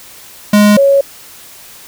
square / sine tone pair in turn, 207.7 / 554.5 Hz, G#3 / C#5, 0 / 0 cents, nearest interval octave + perfect fourth, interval 1700 cents, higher second, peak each -5 dBFS, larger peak neither, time 0.53-0.77 / 0.77-1.01 s, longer neither, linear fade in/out 5 ms, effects white hiss -36 dBFS RMS until 1.87 s

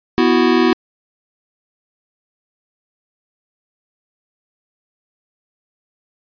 square chord, B suspended fourth, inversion none, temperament equal, 246.9 / 329.6 / 370 Hz, B3 / E4 / F#4, 0 / 0 / 0 cents, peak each -16 dBFS, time 0.18-0.73 s, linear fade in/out 0 ms, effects resampled to 11025 Hz

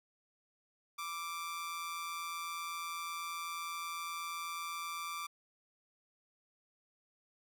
sawtooth tone with amplitude modulation, 1174.7 Hz, D6, in tune, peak -33 dBFS, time 0.98-5.27 s, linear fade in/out 10 ms, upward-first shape sine, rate 168 Hz, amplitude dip 50%, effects none

